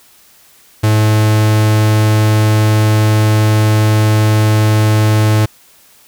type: tone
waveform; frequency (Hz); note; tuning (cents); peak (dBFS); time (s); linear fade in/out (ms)
45% pulse; 107.5; A2; -40; -8; 0.83-5.46; 10
effects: white hiss -46 dBFS RMS until 6.07 s